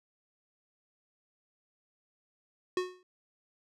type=tone with exponential decay; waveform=square; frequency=365.4 Hz; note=F#4; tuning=22 cents flat; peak=-26 dBFS; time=2.77-3.03 s; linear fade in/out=2 ms; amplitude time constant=55 ms; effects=low-pass 6000 Hz 12 dB/octave